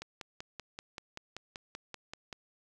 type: click train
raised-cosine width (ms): 0.2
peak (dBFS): -24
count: 13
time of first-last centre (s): 0.02-2.328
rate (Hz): 5.2
effects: none